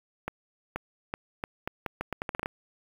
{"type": "accelerating click train", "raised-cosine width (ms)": 0.5, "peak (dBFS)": -16, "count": 14, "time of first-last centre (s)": [0.28, 2.459], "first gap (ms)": 480, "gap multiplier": 0.79, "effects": ["7-bit"]}